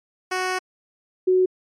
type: tone pair in turn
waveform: 10% pulse / sine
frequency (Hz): 370 / 370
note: F#4 / F#4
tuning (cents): 0 / 0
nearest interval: unison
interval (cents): 0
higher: neither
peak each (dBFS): -14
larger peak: neither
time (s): 0.31-0.59 / 1.27-1.46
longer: first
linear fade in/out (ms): 10
effects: low-pass 8000 Hz 12 dB/octave + MP3 96 kbps